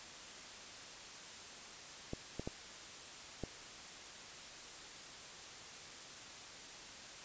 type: clicks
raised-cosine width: 2 ms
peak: -26 dBFS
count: 4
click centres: 2.134 / 2.396 / 2.475 / 3.437 s
effects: white hiss -51 dBFS RMS until 7.24 s + resampled to 16000 Hz